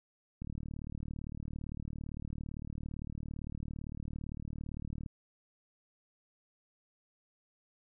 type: click train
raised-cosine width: 5 ms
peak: -29 dBFS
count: 176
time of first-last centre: 0.42-5.062 s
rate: 37.7 Hz
effects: none